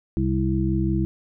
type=harmonic tone; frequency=65.5 Hz; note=C2; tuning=2 cents sharp; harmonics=1 / 2 / 3 / 5; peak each=-25 / -25 / -25 / -25 dBFS; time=0.17-1.05 s; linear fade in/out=0 ms; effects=none